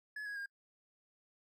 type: tone with pitch steps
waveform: triangle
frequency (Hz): 1704 / 1659.3 / 1615.8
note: G#6 / G#6 / G#6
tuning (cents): +44 / -2 / -48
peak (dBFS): -38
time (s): 0.16-0.46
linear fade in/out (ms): 5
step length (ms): 100
effects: noise-tail reverb RT60 0.1 s tail -26 dB re dry